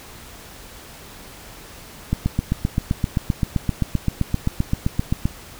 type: click train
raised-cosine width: 5 ms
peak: -6 dBFS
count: 25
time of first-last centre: 2.13-5.255 s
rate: 7.68 Hz
effects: pink hiss -41 dBFS RMS until 5.59 s